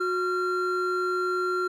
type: tone pair together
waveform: triangle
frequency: 364.4 / 1375.8 Hz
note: F#4 / F6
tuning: -26 / -26 cents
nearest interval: octave + major seventh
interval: 2300 cents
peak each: -25 dBFS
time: 0-1.68 s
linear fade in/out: 10 ms
effects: none